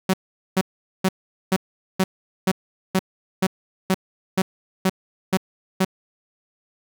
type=tone bursts; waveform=sawtooth; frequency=188.5 Hz; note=F#3; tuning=32 cents sharp; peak=-12 dBFS; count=13; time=0.09-5.848 s; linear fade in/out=5 ms; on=46 ms; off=430 ms; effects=none